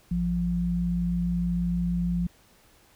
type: tone pair together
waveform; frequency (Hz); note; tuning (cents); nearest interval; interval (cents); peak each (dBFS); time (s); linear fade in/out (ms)
sine; 56.12 / 174.61; A1 / F3; +35 / 0; octave + minor sixth; 1965; -31 / -24; 0.11-2.27; 5
effects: pink hiss -59 dBFS RMS until 2.95 s